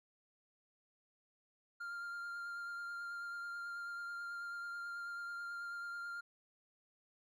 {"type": "tone with vibrato", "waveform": "triangle", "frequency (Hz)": 1396.9, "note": "F6", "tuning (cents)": 0, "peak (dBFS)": -40, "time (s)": [1.8, 6.21], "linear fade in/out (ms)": 10, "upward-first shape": "triangle", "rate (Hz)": 9.2, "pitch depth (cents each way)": 16, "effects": []}